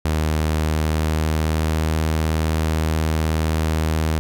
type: tone with pitch glide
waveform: sawtooth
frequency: 77.78 to 79 Hz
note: D#2 to D#2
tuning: 0 to +27 cents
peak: -14 dBFS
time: 0.05-4.19 s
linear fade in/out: 0 ms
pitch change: +27 cents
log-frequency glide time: 0.67-2.02 s
effects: none